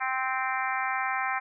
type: harmonic tone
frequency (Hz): 260.9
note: C4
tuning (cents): -5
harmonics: 3 / 4 / 5 / 6 / 7 / 8 / 9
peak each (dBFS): -32 / -33 / -34 / -35 / -35 / -36 / -37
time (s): 0-1.4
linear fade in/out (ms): 20
effects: none